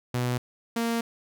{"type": "tone pair in turn", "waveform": "sawtooth", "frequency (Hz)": [123.47, 231.5], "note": ["B2", "A#3"], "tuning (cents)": [0, -12], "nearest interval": "major seventh", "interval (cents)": 1088, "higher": "second", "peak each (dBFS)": [-21, -21], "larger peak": "neither", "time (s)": [[0.14, 0.38], [0.76, 1.01]], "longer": "second", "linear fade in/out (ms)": 5, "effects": []}